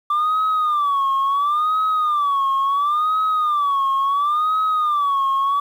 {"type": "tone with vibrato", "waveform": "sine", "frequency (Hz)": 1174.7, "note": "D6", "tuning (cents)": 0, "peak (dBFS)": -14, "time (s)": [0.1, 5.6], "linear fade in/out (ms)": 5, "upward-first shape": "sine", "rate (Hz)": 0.72, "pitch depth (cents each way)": 140, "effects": ["tanh soft clip ceiling -14 dBFS", "8-bit"]}